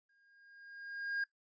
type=tone with exponential growth; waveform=triangle; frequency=1621 Hz; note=G#6; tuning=42 cents flat; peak=-30 dBFS; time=0.09-1.24 s; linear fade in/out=5 ms; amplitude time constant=250 ms; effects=noise-tail reverb RT60 0.1 s tail -18 dB re dry + resampled to 16000 Hz

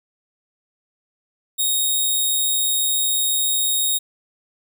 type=tone; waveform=10% pulse; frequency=3742 Hz; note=A#7; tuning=6 cents sharp; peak=-10 dBFS; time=1.58-3.99 s; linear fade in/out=20 ms; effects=none

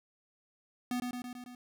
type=tone with echo; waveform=square; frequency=246.9 Hz; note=B3; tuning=in tune; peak=-32 dBFS; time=0.91-1 s; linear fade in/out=2 ms; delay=110 ms; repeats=5; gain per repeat=-3 dB; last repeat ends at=1.55 s; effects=none

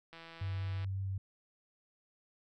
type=click train; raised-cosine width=0.3 ms; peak=-35 dBFS; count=119; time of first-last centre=0.13-0.845 s; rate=165 Hz
type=tone with vibrato; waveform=sine; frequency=96.5 Hz; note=G2; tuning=27 cents flat; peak=-34 dBFS; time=0.41-1.18 s; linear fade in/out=5 ms; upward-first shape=sine; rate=5.4 Hz; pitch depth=8 cents each way
effects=none

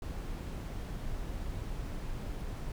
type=noise; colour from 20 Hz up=brown; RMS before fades=-38 dBFS; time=0.02-2.72 s; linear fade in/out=2 ms; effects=none

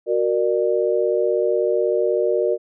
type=chord; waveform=sine; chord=Gb augmented; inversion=none; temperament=equal with one note detuned; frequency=370 / 466.2 / 598.3 Hz; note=Gb4 / Bb4 / D5; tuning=0 / 0 / +32 cents; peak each=-21 / -20 / -22 dBFS; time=0.06-2.58 s; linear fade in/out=50 ms; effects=none

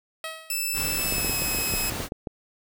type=tone with exponential decay; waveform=10% pulse; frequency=641 Hz; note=E5; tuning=49 cents flat; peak=-21 dBFS; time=0.24-0.75 s; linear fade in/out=2 ms; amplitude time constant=110 ms
type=tone with pitch glide; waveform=5% pulse; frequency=2637 to 2560 Hz; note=E7 to D#7; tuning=0 to +49 cents; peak=-17 dBFS; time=0.5-1.9 s; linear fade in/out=2 ms; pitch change=-51 cents; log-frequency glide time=0.94-1.35 s
type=noise; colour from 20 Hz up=pink; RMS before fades=-32 dBFS; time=0.73-2.09 s; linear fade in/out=50 ms
type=clicks; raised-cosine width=2 ms; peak=-18 dBFS; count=12; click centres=1.124 / 1.182 / 1.247 / 1.296 / 1.421 / 1.548 / 1.587 / 1.738 / 1.922 / 2.003 / 2.121 / 2.272 s
effects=none

